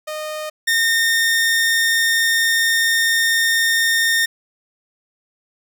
sawtooth tone pair in turn, 615 / 1828.1 Hz, D#5 / A#6, -20 / -34 cents, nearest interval octave + perfect fifth, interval 1886 cents, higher second, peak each -21 / -11 dBFS, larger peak second, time 0.07-0.5 / 0.67-4.26 s, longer second, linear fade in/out 10 ms, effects none

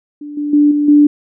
sine tone with level steps, 293.6 Hz, D4, in tune, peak -25 / -16 / -6 / -11 / -4 dBFS, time 0.21-1.07 s, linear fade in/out 5 ms, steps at 0.37 / 0.53 / 0.71 / 0.88 s, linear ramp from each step 5 ms, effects none

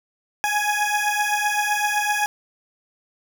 20% pulse beating tone pair, 830.6 / 838.4 Hz, G#5 / G#5, 0 / +16 cents, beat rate 7.8 Hz, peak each -17 / -19 dBFS, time 0.44-2.26 s, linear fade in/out 0 ms, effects none

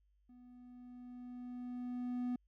triangle tone with level ramp, 246.9 Hz, B3, in tune, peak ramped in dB -55 to -32 dBFS, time 0.29-2.36 s, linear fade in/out 5 ms, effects added 50 Hz sine -70 dBFS peak until 2.47 s

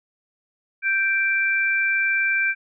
sine tone pair together, 1568 / 2349 Hz, G6 / D7, 0 / 0 cents, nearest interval perfect fifth, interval 700 cents, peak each -21 dBFS, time 0.82-2.55 s, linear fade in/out 50 ms, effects none

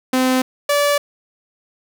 sawtooth tone pair in turn, 257.4 / 577.8 Hz, C4 / D5, -28 / -28 cents, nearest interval octave + major second, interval 1400 cents, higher second, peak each -10 dBFS, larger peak neither, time 0.13-0.42 / 0.69-0.98 s, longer neither, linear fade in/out 5 ms, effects none

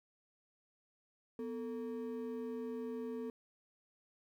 triangle ring-modulated tone, 346.8 Hz, F4, 12 cents flat, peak -34 dBFS, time 1.39-3.3 s, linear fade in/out 2 ms, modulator 100 Hz, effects 12-bit

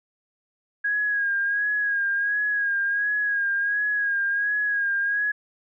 sine tone with vibrato, 1643 Hz, G#6, 19 cents flat, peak -21 dBFS, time 0.84-5.32 s, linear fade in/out 10 ms, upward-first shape sine, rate 1.4 Hz, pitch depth 43 cents each way, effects none

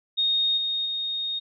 sine tone with level steps, 3710 Hz, A#7, 9 cents flat, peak -20 / -24 / -26 dBFS, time 0.17-1.4 s, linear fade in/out 20 ms, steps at 0.57 / 0.85 s, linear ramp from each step 10 ms, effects none

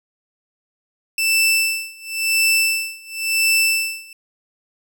sawtooth tone with tremolo, 2656 Hz, E7, 12 cents sharp, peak -10 dBFS, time 1.18-4.13 s, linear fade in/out 2 ms, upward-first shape sine, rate 0.95 Hz, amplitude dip 95%, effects none

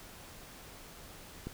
click, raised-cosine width 3 ms, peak -25 dBFS, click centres 1.47 s, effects pink hiss -51 dBFS RMS until 1.53 s

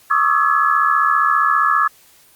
sine tone cluster, 1108 / 1188 / 1263 / 1323 / 1695 Hz, C#6 / D6 / D#6 / E6 / G#6, -1 / +20 / +26 / +6 / +35 cents, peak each -19 dBFS, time 0.1-1.88 s, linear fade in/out 10 ms, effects white hiss -50 dBFS RMS until 2.35 s + Opus 48 kbps

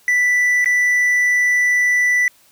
triangle tone with dropouts, 1975.5 Hz, B6, in tune, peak -11 dBFS, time 0.08-2.28 s, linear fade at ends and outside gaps 1 ms, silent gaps 0.645-0.658 s, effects white hiss -53 dBFS RMS until 2.51 s

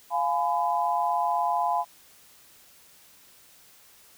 sine chord, F diminished, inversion none, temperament just, 698.5 / 838.1 / 1005.8 Hz, F5 / Ab5 / Cb6, 0 / +16 / +31 cents, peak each -27 dBFS, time 0.1-1.85 s, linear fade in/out 50 ms, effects white hiss -55 dBFS RMS until 4.17 s

